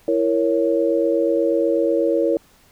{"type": "chord", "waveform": "sine", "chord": "A# diminished", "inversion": "second", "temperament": "equal with one note detuned", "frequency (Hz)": [332.9, 466.2, 554.4], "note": ["E4", "A#4", "C#5"], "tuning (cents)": [17, 0, 0], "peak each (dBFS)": -20, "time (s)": [0.08, 2.37], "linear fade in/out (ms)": 2, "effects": ["pink hiss -54 dBFS RMS until 2.71 s"]}